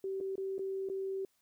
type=tone with dropouts; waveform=sine; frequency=385.6 Hz; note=G4; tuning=28 cents flat; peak=-34 dBFS; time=0.04-1.25 s; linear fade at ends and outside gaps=2 ms; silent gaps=0.203-0.209 / 0.356-0.379 / 0.582-0.592 / 0.889-0.898 s; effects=white hiss -75 dBFS RMS until 1.41 s